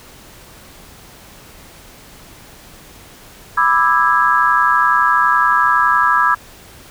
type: chord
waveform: sine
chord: E dominant seventh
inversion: second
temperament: just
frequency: 988.9 / 1186.7 / 1318.5 / 1648.1 Hz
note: B5 / D6 / E6 / G#6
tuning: +2 / +18 / 0 / -14 cents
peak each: -16 dBFS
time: 3.57-6.35 s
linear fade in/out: 10 ms
effects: pink hiss -41 dBFS RMS until 6.9 s